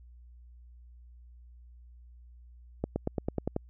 accelerating click train, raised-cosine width 2 ms, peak -16 dBFS, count 8, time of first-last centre 2.84-3.564 s, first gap 120 ms, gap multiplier 0.95, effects added 60 Hz sine -50 dBFS peak until 3.69 s

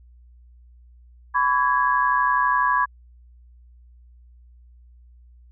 sine tone cluster, 1000 / 1132 / 1655 Hz, B5 / C#6 / G#6, +21 / +36 / -6 cents, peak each -20 / -22 / -23 dBFS, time 1.34-2.86 s, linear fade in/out 20 ms, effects added 60 Hz sine -47 dBFS peak until 5.51 s

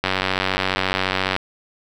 click train, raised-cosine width 0.3 ms, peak -3 dBFS, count 126, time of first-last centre 0.04-1.364 s, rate 94.4 Hz, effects 7-bit

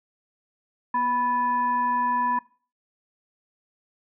sine tone with frequency modulation, 987.8 Hz, B5, in tune, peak -21 dBFS, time 0.94-2.39 s, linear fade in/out 5 ms, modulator 745 Hz, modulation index 0.49, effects noise-tail reverb RT60 0.4 s tail -21 dB re dry

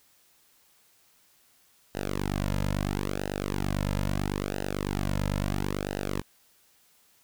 sawtooth tone with flanger, 49 Hz, G1, in tune, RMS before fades -30 dBFS, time 1.94-6.22 s, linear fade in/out 20 ms, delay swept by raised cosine 0.88 to 2.68 ms, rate 0.75 Hz, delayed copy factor -1, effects white hiss -63 dBFS RMS until 7.23 s

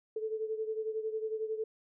sine beating tone pair, 435.9 / 446.9 Hz, A4 / A4, -16 / +27 cents, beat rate 11 Hz, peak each -34 / -39 dBFS, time 0.16-1.64 s, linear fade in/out 5 ms, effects none

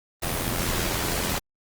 pink noise with amplitude modulation, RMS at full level -24 dBFS, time 0.22-1.39 s, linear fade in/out 10 ms, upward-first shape sine, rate 85.8 Hz, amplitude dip 55%, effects Opus 24 kbps

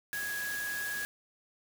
sine tone in noise, 1661 Hz, G#6, in tune, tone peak -34 dBFS, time 0.13-1.05 s, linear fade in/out 0 ms, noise white, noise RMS -41 dBFS, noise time 0.13-1.05 s, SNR +4 dB, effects none

